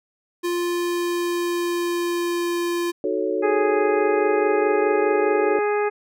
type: tone with pitch glide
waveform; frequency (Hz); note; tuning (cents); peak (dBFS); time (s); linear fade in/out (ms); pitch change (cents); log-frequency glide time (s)
square; 349.2 to 345.8; F4 to F4; 0 to -17; -22; 0.43-2.92; 20; -17; 0.61-2.58
type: chord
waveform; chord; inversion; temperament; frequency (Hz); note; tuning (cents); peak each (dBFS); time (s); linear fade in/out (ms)
sine; D# half-diminished seventh; none; equal; 311.1 / 370 / 440 / 554.4; D#4 / F#4 / A4 / C#5; 0 / 0 / 0 / 0; -28 / -25 / -25 / -27; 3.04-5.59; 2
type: harmonic tone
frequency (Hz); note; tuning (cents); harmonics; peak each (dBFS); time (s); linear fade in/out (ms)
415.3; G#4; 0; 1 / 2 / 3 / 4 / 5 / 6; -20 / -26 / -30 / -32 / -34 / -36; 3.42-5.9; 20
effects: none